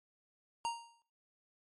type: tone with exponential decay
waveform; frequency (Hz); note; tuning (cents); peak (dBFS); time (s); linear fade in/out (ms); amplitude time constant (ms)
square; 932.3; A#5; 0; -32; 0.65-1.02; 0; 79
effects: noise-tail reverb RT60 0.4 s tail -18 dB re dry + MP3 48 kbps